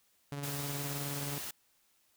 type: tone with tremolo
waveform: sawtooth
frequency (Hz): 142.2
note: C#3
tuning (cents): +45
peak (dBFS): -32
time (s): 0.32-1.38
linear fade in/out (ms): 0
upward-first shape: triangle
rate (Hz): 19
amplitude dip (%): 40
type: noise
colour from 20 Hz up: white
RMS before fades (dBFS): -41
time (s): 0.43-1.51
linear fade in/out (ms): 5
effects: white hiss -71 dBFS RMS until 2.16 s